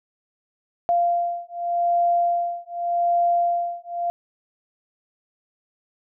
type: beating tone pair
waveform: sine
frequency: 693 / 693.85 Hz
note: F5 / F5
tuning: -14 / -11 cents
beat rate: 0.85 Hz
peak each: -22 dBFS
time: 0.89-4.1 s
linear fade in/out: 0 ms
effects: none